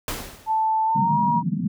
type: noise with exponential decay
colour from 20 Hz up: pink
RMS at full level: -26 dBFS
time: 0.08-0.68 s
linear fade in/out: 1 ms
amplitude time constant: 130 ms
type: tone with pitch glide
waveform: sine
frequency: 880 to 954.1 Hz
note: A5 to A#5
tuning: 0 to +40 cents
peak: -18 dBFS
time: 0.46-1.43 s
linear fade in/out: 50 ms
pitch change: +140 cents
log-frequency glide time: 0.85-1.18 s
type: band-pass noise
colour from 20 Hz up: pink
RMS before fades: -25 dBFS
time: 0.95-1.68 s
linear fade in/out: 5 ms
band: 150 to 220 Hz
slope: 48 dB/octave
effects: none